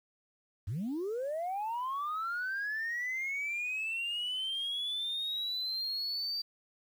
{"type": "linear sweep", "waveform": "sine", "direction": "up", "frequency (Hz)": [82.41, 4674], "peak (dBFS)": -31, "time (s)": [0.67, 6.42], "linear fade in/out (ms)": 10, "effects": ["tanh soft clip ceiling -30 dBFS", "10-bit"]}